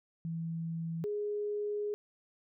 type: tone pair in turn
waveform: sine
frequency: 164.81 / 415.3 Hz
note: E3 / G#4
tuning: 0 / 0 cents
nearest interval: octave + major third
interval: 1600 cents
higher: second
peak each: -34 / -32 dBFS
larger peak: second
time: 0.25-1.04 / 1.04-1.94 s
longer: second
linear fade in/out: 0 ms
effects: none